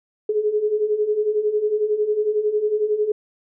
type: beating tone pair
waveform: sine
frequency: 415.3 / 426.3 Hz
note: G#4 / G#4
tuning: 0 / +45 cents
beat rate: 11 Hz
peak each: -24 / -19 dBFS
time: 0.29-3.12 s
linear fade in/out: 5 ms
effects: none